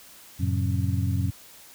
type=tone cluster; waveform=sine; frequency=90.9 / 110.8 / 132.8 / 181.2 / 271.6 Hz; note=F#2 / A2 / C3 / F#3 / C#4; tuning=-30 / +13 / +26 / -36 / -35 cents; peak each=-25 / -27 / -33 / -32 / -34 dBFS; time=0.39-1.31 s; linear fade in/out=20 ms; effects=white hiss -49 dBFS RMS until 1.74 s